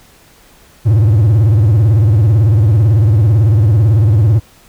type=tone with vibrato; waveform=triangle; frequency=107.3 Hz; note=A2; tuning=43 cents flat; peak=-4 dBFS; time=0.85-4.4 s; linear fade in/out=20 ms; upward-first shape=sine; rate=18 Hz; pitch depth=210 cents each way; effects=pink hiss -45 dBFS RMS until 4.68 s